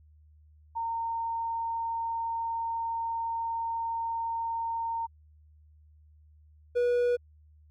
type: tone pair in turn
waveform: sine / triangle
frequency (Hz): 917 / 485.8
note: A#5 / B4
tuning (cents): -29 / -29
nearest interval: major seventh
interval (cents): 1100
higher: first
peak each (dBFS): -29 / -21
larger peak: second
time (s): 0.75-5.07 / 6.75-7.17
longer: first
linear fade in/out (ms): 20
effects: added 76 Hz sine -55 dBFS peak until 7.7 s